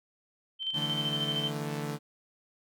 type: tone with tremolo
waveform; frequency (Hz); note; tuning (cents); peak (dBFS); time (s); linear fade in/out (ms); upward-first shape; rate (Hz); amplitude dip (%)
sine; 3106; G7; -17; -28; 0.59-1.52; 50; square; 13; 50
type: chord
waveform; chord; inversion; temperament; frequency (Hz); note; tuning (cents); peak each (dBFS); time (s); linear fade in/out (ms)
sawtooth; D suspended second; none; equal; 146.83 / 164.81 / 220; D3 / E3 / A3; 0 / 0 / 0; -31 / -36 / -35; 0.73-1.99; 50
effects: none